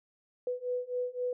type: beating tone pair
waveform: sine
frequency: 493.9 / 497.7 Hz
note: B4 / B4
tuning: 0 / +13 cents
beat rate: 3.8 Hz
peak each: -35 / -34 dBFS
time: 0.47-1.33 s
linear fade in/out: 2 ms
effects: none